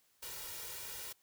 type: noise with comb filter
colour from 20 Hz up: white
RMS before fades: -45 dBFS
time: 0.22-1.13 s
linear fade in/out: 10 ms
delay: 2.1 ms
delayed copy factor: +0.7
effects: white hiss -72 dBFS RMS until 1.22 s